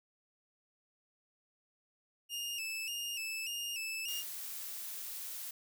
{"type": "tone with vibrato", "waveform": "sawtooth", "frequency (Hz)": 2727, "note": "F7", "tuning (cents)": -42, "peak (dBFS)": -34, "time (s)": [2.29, 4.24], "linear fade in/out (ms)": 50, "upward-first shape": "square", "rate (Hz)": 1.7, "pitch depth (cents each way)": 65}
{"type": "noise", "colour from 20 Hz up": "blue", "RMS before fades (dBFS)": -43, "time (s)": [4.08, 5.51], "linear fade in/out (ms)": 5}
{"effects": []}